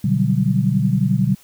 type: chord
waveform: sine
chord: G major seventh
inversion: first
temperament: equal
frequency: 123.47 / 146.83 / 185 / 196 Hz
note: B2 / D3 / F#3 / G3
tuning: 0 / 0 / 0 / 0 cents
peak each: -20 dBFS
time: 0.04-1.35 s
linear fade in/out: 5 ms
effects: white hiss -50 dBFS RMS until 1.43 s